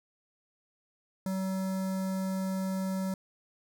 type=tone with notch filter; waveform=square; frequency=189.8 Hz; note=F#3; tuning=44 cents sharp; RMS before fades=-32 dBFS; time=1.26-3.14 s; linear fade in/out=2 ms; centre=2800 Hz; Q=0.72; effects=none